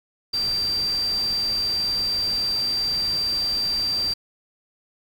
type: tone in noise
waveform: sine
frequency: 4699 Hz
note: D8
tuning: in tune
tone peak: -21 dBFS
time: 0.33-4.14 s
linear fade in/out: 10 ms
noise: pink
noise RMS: -37 dBFS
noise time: 0.33-4.14 s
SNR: +13 dB
effects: none